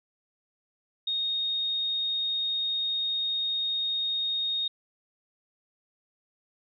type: tone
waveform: sine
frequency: 3715 Hz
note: A#7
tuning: 7 cents flat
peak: -26 dBFS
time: 1.07-4.68 s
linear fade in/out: 5 ms
effects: none